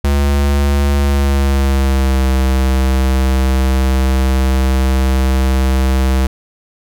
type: tone with pitch glide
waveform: square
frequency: 70.7 to 65.59 Hz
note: C#2 to C2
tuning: +35 to +5 cents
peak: -11 dBFS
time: 0.04-6.27 s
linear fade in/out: 5 ms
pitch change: -130 cents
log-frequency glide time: 0.97-2.27 s
effects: none